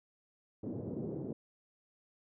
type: band-pass noise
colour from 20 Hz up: white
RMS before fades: -40 dBFS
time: 0.63-1.33 s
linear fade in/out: 5 ms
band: 100 to 400 Hz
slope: 24 dB/octave
effects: none